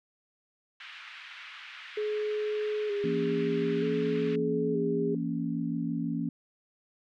white band-pass noise, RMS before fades -46 dBFS, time 0.8-4.36 s, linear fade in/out 5 ms, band 1300 to 3000 Hz, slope 24 dB/octave
sine tone with vibrato, 415.3 Hz, G#4, in tune, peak -28 dBFS, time 1.97-5.15 s, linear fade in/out 5 ms, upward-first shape square, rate 0.54 Hz, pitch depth 34 cents each way
sine chord, A# diminished, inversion second, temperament just, 167.82 / 233.1 / 279.7 Hz, E3 / A#3 / C#4, +31 / 0 / +16 cents, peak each -33 dBFS, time 3.04-6.29 s, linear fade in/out 2 ms
effects none

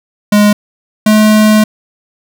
square tone pair in turn, 207.7 / 214.4 Hz, G#3 / A3, 0 / -45 cents, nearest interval minor second, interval 55 cents, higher second, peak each -5 dBFS, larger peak neither, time 0.32-0.53 / 1.06-1.64 s, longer second, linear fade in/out 5 ms, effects none

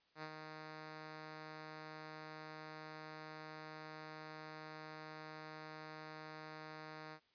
5% pulse tone with ADSR envelope, 155.56 Hz, D#3, in tune, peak -33 dBFS, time 0.15-7.2 s, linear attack 78 ms, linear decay 65 ms, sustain -5 dB, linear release 72 ms, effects white hiss -75 dBFS RMS until 7.34 s + resampled to 11025 Hz

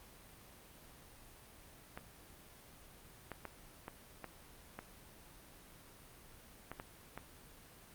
clicks, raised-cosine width 0.5 ms, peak -28 dBFS, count 9, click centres 1.975 / 3.317 / 3.453 / 3.881 / 4.243 / 4.79 / 6.716 / 6.799 / 7.176 s, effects pink hiss -58 dBFS RMS until 7.94 s + Opus 32 kbps

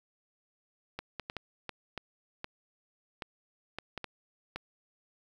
clicks, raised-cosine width 0.3 ms, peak -21 dBFS, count 12, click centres 0.99 / 1.197 / 1.299 / 1.367 / 1.693 / 1.977 / 2.444 / 3.222 / 3.786 / 3.977 / 4.043 / 4.56 s, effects 9-bit

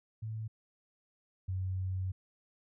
sine tone pair in turn, 110 / 93.5 Hz, A2 / F#2, 0 / +19 cents, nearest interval minor third, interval 281 cents, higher first, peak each -36 / -32 dBFS, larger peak second, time 0.22-0.48 / 1.48-2.12 s, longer second, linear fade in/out 10 ms, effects none

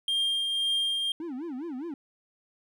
triangle tone with tremolo, 3203 Hz, G7, 37 cents sharp, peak -22 dBFS, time 0.08-1.12 s, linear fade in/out 2 ms, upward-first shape triangle, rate 1.9 Hz, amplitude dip 35%
triangle tone with vibrato, 293.7 Hz, D4, in tune, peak -31 dBFS, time 1.2-1.94 s, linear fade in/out 2 ms, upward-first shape sine, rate 4.9 Hz, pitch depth 290 cents each way
effects none

